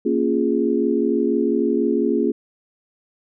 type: chord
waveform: sine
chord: Bb minor seventh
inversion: none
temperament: equal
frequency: 233.1 / 277.2 / 349.2 / 415.3 Hz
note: Bb3 / Db4 / F4 / Ab4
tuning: 0 / 0 / 0 / 0 cents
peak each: -22 dBFS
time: 0.05-2.32 s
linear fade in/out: 10 ms
effects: none